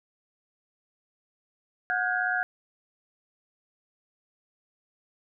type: tone cluster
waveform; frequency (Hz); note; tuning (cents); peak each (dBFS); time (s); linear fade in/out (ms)
sine; 730 / 1435 / 1551 / 1651; F#5 / F6 / G6 / G#6; -24 / +47 / -19 / -11; -30; 1.9-2.43; 0
effects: none